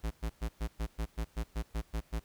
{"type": "tone bursts", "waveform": "square", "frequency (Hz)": 55.8, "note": "A1", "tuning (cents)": 25, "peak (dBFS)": -32, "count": 12, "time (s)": [0.03, 2.2], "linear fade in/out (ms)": 20, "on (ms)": 80, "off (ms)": 110, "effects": ["pink hiss -65 dBFS RMS until 2.24 s"]}